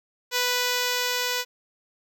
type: tone with level ramp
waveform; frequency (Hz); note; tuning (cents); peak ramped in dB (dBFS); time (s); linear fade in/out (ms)
5% pulse; 493.9; B4; 0; -10 to -13; 0.31-1.45; 50
effects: none